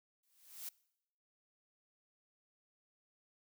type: noise with exponential growth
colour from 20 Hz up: blue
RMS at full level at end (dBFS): -42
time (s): 0.23-0.69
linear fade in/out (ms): 5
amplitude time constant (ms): 100
effects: noise-tail reverb RT60 0.8 s tail -23 dB re dry